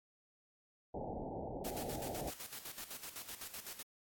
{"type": "low-pass noise", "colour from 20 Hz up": "white", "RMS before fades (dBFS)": -43, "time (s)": [0.94, 2.3], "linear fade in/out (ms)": 5, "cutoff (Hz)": 850, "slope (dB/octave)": 96}
{"type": "noise with tremolo", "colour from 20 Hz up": "white", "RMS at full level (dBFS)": -46, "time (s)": [1.64, 3.83], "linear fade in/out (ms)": 10, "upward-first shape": "square", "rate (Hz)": 7.9, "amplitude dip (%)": 65}
{"effects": ["AAC 64 kbps"]}